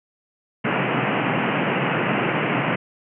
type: band-pass noise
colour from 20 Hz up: pink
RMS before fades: -22 dBFS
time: 0.64-2.76 s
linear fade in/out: 10 ms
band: 120 to 2900 Hz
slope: 96 dB/octave
effects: none